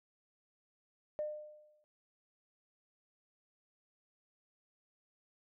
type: tone with exponential decay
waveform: sine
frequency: 604 Hz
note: D5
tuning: 48 cents sharp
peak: -32 dBFS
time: 1.19-1.84 s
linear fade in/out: 0 ms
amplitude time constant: 140 ms
effects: tanh soft clip ceiling -28 dBFS